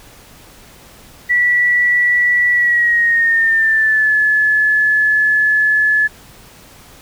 sine tone with pitch glide, 1951 to 1718.2 Hz, B6 to A6, -22 to -42 cents, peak -10 dBFS, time 1.29-6.08 s, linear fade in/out 20 ms, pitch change -220 cents, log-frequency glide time 2.52-4.15 s, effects pink hiss -42 dBFS RMS until 7.01 s

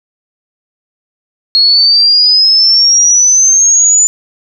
sine exponential sweep, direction up, 4293 to 7040 Hz, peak -4 dBFS, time 1.55-4.07 s, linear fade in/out 0 ms, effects none

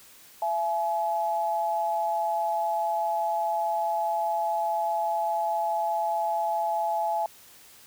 sine tone pair together, 674 / 849.2 Hz, E5 / G#5, +38 / +38 cents, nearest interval major third, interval 400 cents, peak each -28 / -26 dBFS, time 0.42-7.26 s, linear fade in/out 2 ms, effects white hiss -52 dBFS RMS until 7.86 s

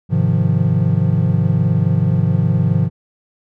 triangle chord, F minor seventh, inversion first, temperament equal, 103.83 / 130.81 / 155.56 / 174.61 Hz, Ab2 / C3 / Eb3 / F3, 0 / 0 / 0 / 0 cents, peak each -16 dBFS, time 0.09-2.9 s, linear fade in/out 50 ms, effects none

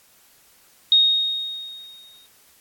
sine tone with exponential decay, 3729 Hz, A#7, in tune, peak -10 dBFS, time 0.92-2.26 s, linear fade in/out 1 ms, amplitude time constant 290 ms, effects white hiss -55 dBFS RMS until 2.6 s + AAC 64 kbps

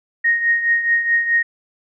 sine tone with tremolo, 1864.7 Hz, A#6, in tune, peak -11 dBFS, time 0.24-1.43 s, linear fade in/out 10 ms, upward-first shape triangle, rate 4.7 Hz, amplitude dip 70%, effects none

